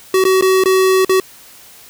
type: tone with dropouts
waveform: square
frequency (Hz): 377.4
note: F#4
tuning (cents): +34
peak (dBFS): -10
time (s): 0.14-1.2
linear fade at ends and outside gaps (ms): 2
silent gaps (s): 0.24-0.251 / 0.411-0.423 / 0.638-0.657 / 1.048-1.094
effects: white hiss -41 dBFS RMS until 1.89 s